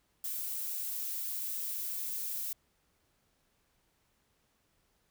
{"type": "noise", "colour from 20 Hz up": "violet", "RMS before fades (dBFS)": -37, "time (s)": [0.24, 2.53], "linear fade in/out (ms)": 2, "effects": ["pink hiss -74 dBFS RMS until 5.1 s"]}